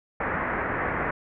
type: low-pass noise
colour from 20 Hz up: white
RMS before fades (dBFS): -28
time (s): 0.2-1.11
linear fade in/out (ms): 5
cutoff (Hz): 2000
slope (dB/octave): 48
effects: none